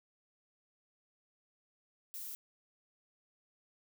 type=noise; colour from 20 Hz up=violet; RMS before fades=-44 dBFS; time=2.14-2.35 s; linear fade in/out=0 ms; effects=none